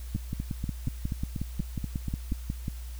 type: two click trains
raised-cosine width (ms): 5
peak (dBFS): -19 / -18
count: 10 / 15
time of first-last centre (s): 0.16-2.323 / 0.15-2.682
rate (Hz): 4.16 / 5.53
effects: added 60 Hz sine -36 dBFS peak until 2.99 s + white hiss -52 dBFS RMS until 2.99 s